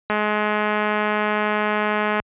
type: click train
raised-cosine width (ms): 0.5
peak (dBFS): -7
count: 444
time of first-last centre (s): 0.1-2.2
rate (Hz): 211
effects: high-pass 60 Hz 12 dB/octave + resampled to 8000 Hz